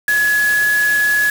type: tone in noise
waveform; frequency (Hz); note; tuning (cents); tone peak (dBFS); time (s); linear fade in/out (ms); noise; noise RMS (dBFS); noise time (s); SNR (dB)
sine; 1691; G#6; +31; -12; 0.08-1.3; 2; white; -26; 0.08-1.3; +11
effects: none